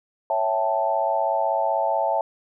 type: chord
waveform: sine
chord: A dominant seventh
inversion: first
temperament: equal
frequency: 554.4 / 659.3 / 784 / 880 Hz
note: C#5 / E5 / G5 / A5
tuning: 0 / 0 / 0 / 0 cents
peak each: -27 / -24 / -27 / -24 dBFS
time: 0.3-2.21 s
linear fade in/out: 2 ms
effects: none